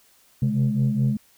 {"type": "tone cluster", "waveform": "sine", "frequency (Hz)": [131, 135.8, 210.8], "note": ["C3", "C#3", "G#3"], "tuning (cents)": [2, -35, 26], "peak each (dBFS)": -22, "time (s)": [0.42, 1.17], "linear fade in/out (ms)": 5, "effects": ["tanh soft clip ceiling -13 dBFS", "white hiss -58 dBFS RMS until 1.37 s"]}